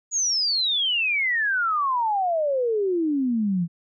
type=exponential sweep; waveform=sine; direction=down; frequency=6870 to 164 Hz; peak=-20 dBFS; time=0.11-3.68 s; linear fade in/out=50 ms; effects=none